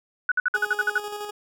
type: tone bursts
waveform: sine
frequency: 1480 Hz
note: F#6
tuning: in tune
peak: -18 dBFS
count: 9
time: 0.29-0.981 s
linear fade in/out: 2 ms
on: 27 ms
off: 56 ms
type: tone with tremolo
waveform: 20% pulse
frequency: 415.3 Hz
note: G#4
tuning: in tune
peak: -25 dBFS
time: 0.54-1.31 s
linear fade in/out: 10 ms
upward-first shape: square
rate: 12 Hz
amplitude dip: 40%
effects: none